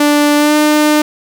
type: tone with pitch glide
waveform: sawtooth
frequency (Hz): 293.7 to 301.4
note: D4 to D4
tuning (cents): 0 to +45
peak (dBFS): -4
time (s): 0-1.02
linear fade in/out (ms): 5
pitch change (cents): +45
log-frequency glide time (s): 0.36-0.56
effects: 7-bit